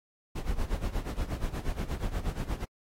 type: noise with tremolo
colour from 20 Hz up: brown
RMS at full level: -29 dBFS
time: 0.35-2.65 s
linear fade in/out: 10 ms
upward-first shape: sine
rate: 8.4 Hz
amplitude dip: 80%
effects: AAC 48 kbps